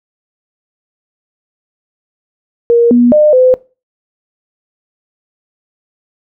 sine tone with pitch steps, 470.3 / 241.8 / 604 / 510 Hz, A#4 / B3 / D5 / C5, +15 / -36 / +48 / -44 cents, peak -4 dBFS, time 2.7-3.54 s, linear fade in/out 0 ms, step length 210 ms, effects noise-tail reverb RT60 0.3 s tail -21 dB re dry

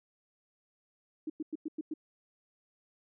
sine tone bursts, 311.1 Hz, D#4, in tune, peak -33 dBFS, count 6, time 1.27-1.939 s, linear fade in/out 5 ms, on 29 ms, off 99 ms, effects none

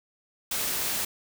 white noise, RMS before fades -29 dBFS, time 0.51-1.05 s, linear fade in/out 5 ms, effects none

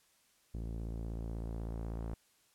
sawtooth tone with low-pass filter sweep, 56.2 Hz, A1, 37 cents sharp, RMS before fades -40 dBFS, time 0.54-2.14 s, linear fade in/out 0 ms, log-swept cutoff 360 to 980 Hz, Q 0.7, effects white hiss -70 dBFS RMS until 2.54 s + low-pass 12000 Hz 12 dB/octave

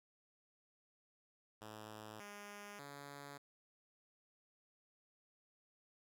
5% pulse tone with pitch steps, 107.8 / 204.8 / 142.1 Hz, A2 / G#3 / C#3, -35 / -24 / +43 cents, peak -39 dBFS, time 1.61-3.38 s, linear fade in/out 10 ms, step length 590 ms, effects none

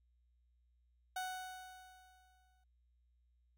30% pulse tone with exponential decay, 743 Hz, F#5, 7 cents sharp, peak -35 dBFS, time 1.16-2.64 s, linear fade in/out 5 ms, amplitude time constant 320 ms, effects added 60 Hz sine -70 dBFS peak until 3.57 s

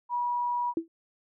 sine tone, 968 Hz, B5, 35 cents flat, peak -26 dBFS, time 0.09-0.74 s, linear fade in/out 50 ms
sine tone with exponential decay, 329.6 Hz, E4, in tune, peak -21 dBFS, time 0.77-0.88 s, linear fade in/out 2 ms, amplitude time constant 22 ms
effects none

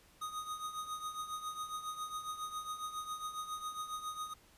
square tone with tremolo, 1244.5 Hz, D#6, in tune, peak -37 dBFS, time 0.21-4.34 s, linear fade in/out 10 ms, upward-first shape triangle, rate 7.3 Hz, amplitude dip 75%, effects pink hiss -64 dBFS RMS until 4.57 s + resampled to 32000 Hz

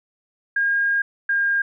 sine tone pair in turn, 1621 / 1612.5 Hz, G#6 / G6, -42 / +48 cents, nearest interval unison, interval 10 cents, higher first, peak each -17 dBFS, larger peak neither, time 0.56-1.02 / 1.29-1.62 s, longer first, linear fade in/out 5 ms, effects none

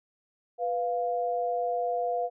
sine tone pair together, 493.9 / 698.5 Hz, B4 / F5, 0 / 0 cents, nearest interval tritone, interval 600 cents, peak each -30 / -28 dBFS, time 0.58-2.3 s, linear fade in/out 50 ms, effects none

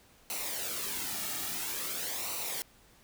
white noise with flanger, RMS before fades -36 dBFS, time 0.3-2.62 s, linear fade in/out 0 ms, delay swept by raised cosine 0.59 to 1.99 ms, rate 0.49 Hz, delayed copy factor -0.6, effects pink hiss -61 dBFS RMS until 3.03 s

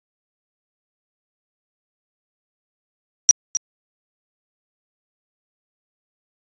sine tone with echo, 5780 Hz, F#8, 41 cents flat, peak -5 dBFS, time 3.29-3.31 s, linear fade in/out 0 ms, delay 260 ms, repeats 1, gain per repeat -12 dB, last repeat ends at 3.57 s, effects resampled to 16000 Hz

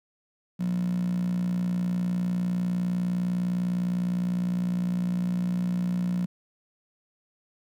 15% pulse tone with high-pass filter, 59.8 Hz, A#1, 45 cents sharp, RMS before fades -27 dBFS, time 0.59-6.26 s, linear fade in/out 10 ms, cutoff 180 Hz, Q 9.6, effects none

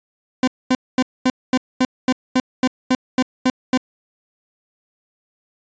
40% pulse tone bursts, 255.9 Hz, C4, 38 cents flat, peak -12 dBFS, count 13, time 0.43-3.775 s, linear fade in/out 2 ms, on 45 ms, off 230 ms, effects resampled to 16000 Hz

